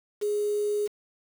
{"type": "tone with quantisation", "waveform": "sine", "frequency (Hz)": 415.3, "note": "G#4", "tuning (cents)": 0, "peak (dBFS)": -24, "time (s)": [0.21, 0.88], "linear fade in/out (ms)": 20, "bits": 7, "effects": []}